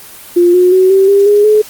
sine tone with pitch steps, 350 / 361.7 / 373.8 / 386.3 / 399.3 / 412.6 / 426.4 Hz, F4 / F#4 / F#4 / G4 / G4 / G#4 / G#4, +4 / -39 / +18 / -25 / +32 / -11 / +46 cents, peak -4 dBFS, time 0.36-1.62 s, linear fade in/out 10 ms, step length 180 ms, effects white hiss -33 dBFS RMS until 1.69 s + Opus 32 kbps

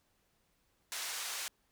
white band-pass noise, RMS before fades -40 dBFS, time 0.92-1.48 s, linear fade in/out 0 ms, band 790 to 8300 Hz, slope 12 dB/octave, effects pink hiss -75 dBFS RMS until 1.71 s

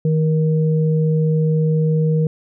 sine tone pair together, 157.44 / 471.8 Hz, D#3 / A#4, +21 / +21 cents, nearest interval octave + perfect fifth, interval 1900 cents, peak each -14 / -22 dBFS, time 0.05-2.27 s, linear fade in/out 2 ms, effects none

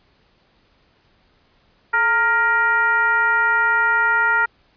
sine tone with frequency modulation, 1402 Hz, F6, 6 cents sharp, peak -14 dBFS, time 1.93-4.46 s, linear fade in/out 10 ms, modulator 484 Hz, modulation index 0.96, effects pink hiss -59 dBFS RMS until 4.76 s + resampled to 11025 Hz

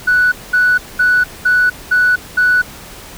sine tone bursts, 1480 Hz, F#6, in tune, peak -7 dBFS, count 6, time 0.07-2.62 s, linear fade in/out 10 ms, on 250 ms, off 210 ms, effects tanh soft clip ceiling -5 dBFS + pink hiss -34 dBFS RMS until 3.17 s

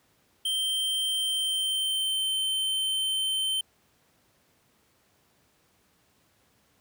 square tone with pitch glide, 3136 to 3098 Hz, G7 to G7, 0 to -21 cents, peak -26 dBFS, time 0.45-3.61 s, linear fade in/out 5 ms, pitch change -21 cents, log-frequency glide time 1.03-2.35 s, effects pink hiss -66 dBFS RMS until 6.8 s + high-pass 80 Hz 12 dB/octave

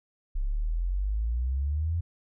sine exponential sweep, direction up, 32.7 to 87.1 Hz, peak -25 dBFS, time 0.35-2.01 s, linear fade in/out 10 ms, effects none

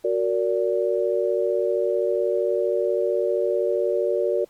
sine chord, Gb augmented, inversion none, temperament just, 370 / 462.5 / 578.1 Hz, Gb4 / Bb4 / D5, 0 / -14 / -27 cents, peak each -24 dBFS, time 0.04-4.45 s, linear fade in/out 10 ms, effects pink hiss -59 dBFS RMS until 4.49 s + AAC 64 kbps

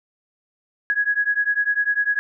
sine beating tone pair, 1661.2 / 1671.2 Hz, G#6 / G#6, 0 / +10 cents, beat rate 10 Hz, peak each -21 dBFS, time 0.9-2.19 s, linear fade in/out 0 ms, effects none

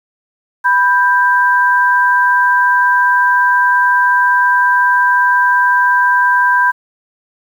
sine tone pair together, 989 / 1578.6 Hz, B5 / G6, +2 / +12 cents, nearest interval minor sixth, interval 810 cents, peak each -11 dBFS, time 0.64-6.72 s, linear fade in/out 20 ms, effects 7-bit

